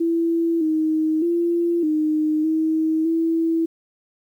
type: tone with pitch steps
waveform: sine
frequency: 333.5 / 313.9 / 341.9 / 308.2 / 317.4 / 328.1 Hz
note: E4 / D#4 / F4 / D#4 / D#4 / E4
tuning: +20 / +15 / -37 / -16 / +35 / -8 cents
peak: -17 dBFS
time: 0-3.66 s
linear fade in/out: 10 ms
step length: 610 ms
effects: 9-bit